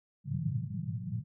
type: band-pass noise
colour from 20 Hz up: pink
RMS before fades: -35 dBFS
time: 0.24-1.24 s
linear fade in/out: 50 ms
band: 100 to 190 Hz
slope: 96 dB/octave
effects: none